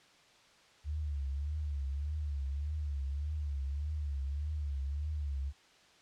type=tone with vibrato; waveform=sine; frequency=72.1 Hz; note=D2; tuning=31 cents flat; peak=-33 dBFS; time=0.84-5.53 s; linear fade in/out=50 ms; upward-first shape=triangle; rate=1.7 Hz; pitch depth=120 cents each way; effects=white hiss -62 dBFS RMS until 6.01 s + low-pass 5000 Hz 12 dB/octave